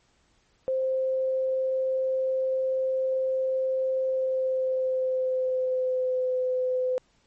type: tone with pitch glide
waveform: sine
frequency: 523.3 to 508.7 Hz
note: C5 to C5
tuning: 0 to -49 cents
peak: -23 dBFS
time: 0.68-6.98 s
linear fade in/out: 0 ms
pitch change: -49 cents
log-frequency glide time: 4.04-6.36 s
effects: pink hiss -66 dBFS RMS until 7.26 s + MP3 32 kbps